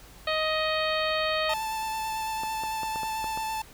harmonic tone, 626 Hz, D#5, 10 cents sharp, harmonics 1 / 2 / 3 / 4 / 5 / 6 / 7, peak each -28 / -31 / -33 / -34 / -35 / -36 / -36 dBFS, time 0.27-1.54 s, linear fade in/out 5 ms
45% pulse tone with vibrato, 880 Hz, A5, in tune, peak -29 dBFS, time 1.49-3.62 s, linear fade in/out 5 ms, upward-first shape square, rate 9 Hz, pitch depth 10 cents each way
clicks, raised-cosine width 1 ms, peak -23 dBFS, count 7, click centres 2.435 / 2.636 / 2.833 / 2.959 / 3.033 / 3.243 / 3.375 s
effects added 50 Hz sine -51 dBFS peak until 3.73 s + pink hiss -51 dBFS RMS until 3.73 s

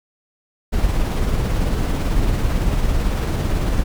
brown noise with tremolo, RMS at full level -17 dBFS, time 0.72-3.84 s, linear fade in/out 20 ms, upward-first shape sine, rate 18 Hz, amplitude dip 30%, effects none

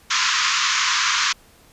pink band-pass noise, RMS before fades -20 dBFS, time 0.1-1.33 s, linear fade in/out 10 ms, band 1000 to 7000 Hz, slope 96 dB/octave, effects pink hiss -52 dBFS RMS until 1.72 s + resampled to 32000 Hz

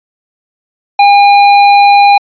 sine tone with tanh clipping, 809 Hz, G#5, 46 cents flat, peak -4 dBFS, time 0.99-2.18 s, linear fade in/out 5 ms, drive 18 dB, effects resampled to 11025 Hz

